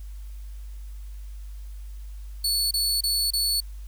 sawtooth tone bursts, 4434 Hz, C#8, in tune, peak -19 dBFS, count 4, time 2.44-3.604 s, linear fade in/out 5 ms, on 270 ms, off 28 ms, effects added 50 Hz sine -35 dBFS peak until 3.87 s + white hiss -58 dBFS RMS until 3.87 s

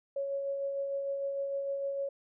sine tone with tremolo, 554.4 Hz, C#5, in tune, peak -30 dBFS, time 0.16-2.09 s, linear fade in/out 5 ms, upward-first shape sine, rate 6.6 Hz, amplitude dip 30%, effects none

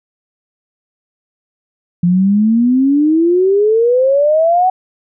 sine exponential sweep, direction up, 171.7 to 756 Hz, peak -8 dBFS, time 2.03-4.7 s, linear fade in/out 5 ms, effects none

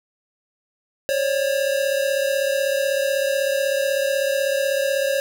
square tone pair together, 541.9 / 578 Hz, C#5 / D5, -39 / -28 cents, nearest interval minor second, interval 111 cents, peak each -21 / -25 dBFS, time 1.09-5.2 s, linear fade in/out 0 ms, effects none

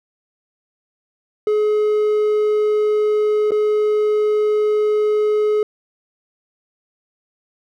triangle tone with dropouts, 423.7 Hz, G#4, 35 cents sharp, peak -12 dBFS, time 1.47-5.63 s, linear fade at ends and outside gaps 2 ms, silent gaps 3.508-3.518 s, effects none

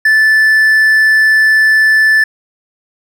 triangle tone, 1752 Hz, A6, 8 cents flat, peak -4 dBFS, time 0.05-2.24 s, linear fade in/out 5 ms, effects none

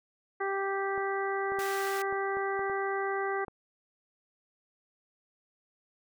harmonic tone, 392 Hz, G4, in tune, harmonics 1 / 2 / 3 / 4 / 5, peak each -32 / -35 / -37 / -38 / -39 dBFS, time 0.4-3.45 s, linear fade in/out 10 ms
clicks, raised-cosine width 1 ms, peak -29 dBFS, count 8, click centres 0.978 / 1.52 / 1.587 / 2.126 / 2.37 / 2.593 / 2.698 / 3.482 s
pink high-pass noise, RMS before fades -42 dBFS, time 1.59-2.02 s, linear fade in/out 2 ms, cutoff 1200 Hz, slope 96 dB/octave
effects none

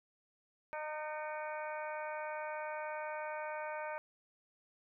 harmonic tone with a mistuned harmonic, 305.6 Hz, D#4, 31 cents flat, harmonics 2 / 3 / 4 / 5 / 6 / 7 / 8, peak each -42 / -43 / -50 / -47 / -54 / -51 / -55 dBFS, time 0.73-3.98 s, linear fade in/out 0 ms, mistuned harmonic 7, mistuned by +78 cents, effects none

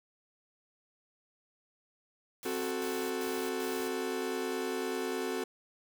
white noise bursts, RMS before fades -46 dBFS, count 4, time 2.43-3.88 s, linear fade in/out 0 ms, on 280 ms, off 110 ms
40% pulse chord, F# diminished, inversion second, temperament equal, 261.6 / 370 / 440 Hz, C4 / F#4 / A4, 0 / 0 / 0 cents, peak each -38 / -35 / -36 dBFS, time 2.45-5.44 s, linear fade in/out 5 ms
effects none

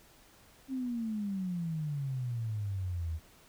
sine exponential sweep, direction down, 270 to 77.78 Hz, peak -32 dBFS, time 0.68-3.2 s, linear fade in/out 50 ms, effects pink hiss -60 dBFS RMS until 3.48 s

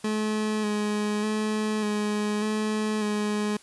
30% pulse tone with vibrato, 212.1 Hz, G#3, 37 cents sharp, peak -22 dBFS, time 0.04-3.57 s, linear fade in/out 5 ms, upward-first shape square, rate 0.84 Hz, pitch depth 21 cents each way, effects white hiss -53 dBFS RMS until 3.62 s + resampled to 24000 Hz

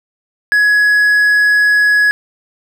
triangle tone, 1679 Hz, G#6, 18 cents sharp, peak -6 dBFS, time 0.52-2.11 s, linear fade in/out 0 ms, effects none

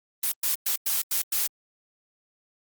blue noise bursts at uneven times, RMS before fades -25 dBFS, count 6, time 0.23-0.32 / 0.43-0.55 / 0.66-0.76 / 0.86-1.02 / 1.11-1.22 / 1.32-1.47 s, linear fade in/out 5 ms, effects Opus 32 kbps

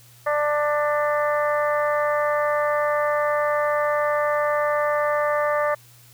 harmonic tone with a mistuned harmonic, 296.1 Hz, D4, 14 cents sharp, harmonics 2 / 3 / 4 / 5 / 6 / 7, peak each -21 / -30 / -25 / -36 / -29 / -36 dBFS, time 0.26-5.75 s, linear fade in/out 10 ms, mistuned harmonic 7, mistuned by -35 cents, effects added 120 Hz sine -51 dBFS peak until 6.13 s + white hiss -52 dBFS RMS until 6.13 s

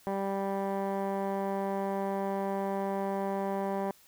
15% pulse tone with low-pass filter, 196 Hz, G3, in tune, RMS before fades -32 dBFS, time 0.07-3.91 s, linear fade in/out 0 ms, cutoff 1100 Hz, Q 1.8, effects white hiss -60 dBFS RMS until 4.07 s

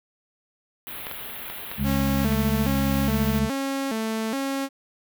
white band-stop noise, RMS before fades -36 dBFS, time 0.87-3.39 s, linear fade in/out 0 ms, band 3700 to 11000 Hz, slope 48 dB/octave
clicks, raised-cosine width 0.3 ms, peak -17 dBFS, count 5, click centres 1.068 / 1.113 / 1.5 / 1.715 / 2.324 s
harmonic tone, 69.1 Hz, C#2, 5 cents flat, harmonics 1 / 2 / 3, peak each -28 / -27 / -24 dBFS, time 1.77-3.5 s, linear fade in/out 50 ms
sawtooth tone with vibrato, 245.8 Hz, B3, 8 cents flat, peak -21 dBFS, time 1.83-4.69 s, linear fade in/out 50 ms, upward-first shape square, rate 1.2 Hz, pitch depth 180 cents each way
effects none

